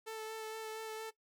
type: tone with vibrato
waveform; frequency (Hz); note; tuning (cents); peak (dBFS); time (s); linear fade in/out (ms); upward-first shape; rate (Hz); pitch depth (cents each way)
sawtooth; 440; A4; 0; -37; 0.06-1.11; 20; sine; 4.3; 15
effects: noise-tail reverb RT60 0.1 s tail -17 dB re dry